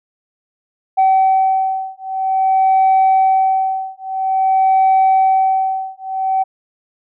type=beating tone pair; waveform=sine; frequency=764 / 764.5 Hz; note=G5 / G5; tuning=-45 / -44 cents; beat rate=0.5 Hz; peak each=-13 dBFS; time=0.97-6.44 s; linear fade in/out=20 ms; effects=tanh soft clip ceiling -6 dBFS